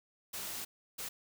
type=noise bursts at uneven times; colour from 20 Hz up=white; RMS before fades=-41 dBFS; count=2; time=0.33-0.65 / 0.98-1.09 s; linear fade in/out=10 ms; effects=none